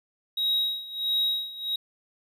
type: tone with tremolo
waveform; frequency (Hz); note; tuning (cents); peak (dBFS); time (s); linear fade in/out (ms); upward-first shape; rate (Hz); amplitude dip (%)
triangle; 3809; A#7; +37; -20; 0.37-1.76; 5; sine; 1.5; 85
effects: none